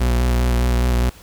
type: tone with vibrato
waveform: 40% pulse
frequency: 60.8 Hz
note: B1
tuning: 26 cents flat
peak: -14 dBFS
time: 0-1.1 s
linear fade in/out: 10 ms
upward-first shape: square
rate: 4.9 Hz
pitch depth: 24 cents each way
effects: pink hiss -45 dBFS RMS until 1.22 s